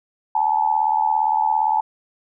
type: tone with amplitude modulation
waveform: sine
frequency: 867 Hz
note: A5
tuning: 26 cents flat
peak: -12 dBFS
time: 0.35-1.81 s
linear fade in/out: 5 ms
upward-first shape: sine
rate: 77.5 Hz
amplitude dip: 85%
effects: none

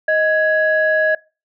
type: tone pair together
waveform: sine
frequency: 626 / 1669.2 Hz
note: D#5 / G#6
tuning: +10 / +8 cents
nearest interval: octave + perfect fourth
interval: 1698 cents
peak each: -15 dBFS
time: 0.08-1.15 s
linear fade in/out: 5 ms
effects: noise-tail reverb RT60 0.3 s tail -23 dB re dry + tanh soft clip ceiling -5 dBFS

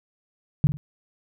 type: tone with echo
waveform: sine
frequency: 146.83 Hz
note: D3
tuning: in tune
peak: -12 dBFS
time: 0.64-0.67 s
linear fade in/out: 0 ms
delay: 50 ms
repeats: 2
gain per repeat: -12 dB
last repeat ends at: 0.77 s
effects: none

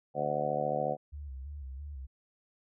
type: harmonic tone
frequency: 74.1 Hz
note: D2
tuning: 16 cents sharp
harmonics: 2 / 3 / 4 / 5 / 6 / 7 / 8 / 9 / 10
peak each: -40 / -42 / -45 / -45 / -43 / -34 / -35 / -38 / -34 dBFS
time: 0.14-0.97 s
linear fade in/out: 50 ms
type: tone with vibrato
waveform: sine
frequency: 69.3 Hz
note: C#2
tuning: in tune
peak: -39 dBFS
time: 1.12-2.07 s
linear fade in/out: 20 ms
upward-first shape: square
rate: 3 Hz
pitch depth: 87 cents each way
effects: none

